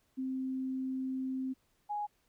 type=tone pair in turn; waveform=sine; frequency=261.6 / 830.5 Hz; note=C4 / G#5; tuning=0 / 0 cents; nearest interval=octave + minor sixth; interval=2000 cents; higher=second; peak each=-33 / -33 dBFS; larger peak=neither; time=0.17-1.54 / 1.89-2.07 s; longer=first; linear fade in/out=20 ms; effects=pink hiss -74 dBFS RMS until 2.28 s